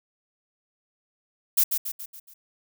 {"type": "noise with echo", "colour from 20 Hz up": "violet", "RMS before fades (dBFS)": -19, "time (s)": [1.57, 1.64], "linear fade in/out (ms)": 10, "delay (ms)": 140, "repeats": 5, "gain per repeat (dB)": -6, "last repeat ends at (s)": 2.34, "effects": []}